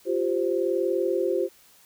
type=chord; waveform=sine; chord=F suspended second; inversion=none; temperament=equal with one note detuned; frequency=349.2 / 389.7 / 523.3 Hz; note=F4 / G4 / C5; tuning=0 / -10 / 0 cents; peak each=-26 / -26 / -27 dBFS; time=0.05-1.49 s; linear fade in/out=50 ms; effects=white hiss -56 dBFS RMS until 1.85 s